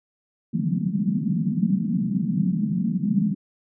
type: band-pass noise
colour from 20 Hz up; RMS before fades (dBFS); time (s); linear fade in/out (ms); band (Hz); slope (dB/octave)
white; -23; 0.53-3.35; 5; 160 to 220; 48
effects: none